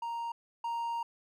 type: tone pair in turn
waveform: triangle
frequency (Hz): 932.3 / 932.3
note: A#5 / A#5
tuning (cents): 0 / 0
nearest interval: unison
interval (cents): 0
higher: neither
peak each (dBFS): -32 / -30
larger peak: second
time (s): 0.02-0.32 / 0.64-1.03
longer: second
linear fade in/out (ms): 5
effects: none